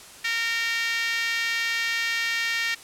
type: tone with high-pass filter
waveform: 5% pulse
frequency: 460.6 Hz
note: A#4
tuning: 21 cents flat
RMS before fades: -26 dBFS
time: 0.24-2.75 s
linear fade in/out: 10 ms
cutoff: 1900 Hz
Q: 3.6
effects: white hiss -45 dBFS RMS until 2.83 s + low-pass 10000 Hz 12 dB/octave